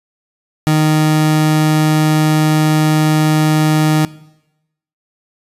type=tone; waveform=30% pulse; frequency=154.6 Hz; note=D#3; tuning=11 cents flat; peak=-7 dBFS; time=0.67-4.05 s; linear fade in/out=0 ms; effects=noise-tail reverb RT60 0.9 s tail -20 dB re dry + resampled to 32000 Hz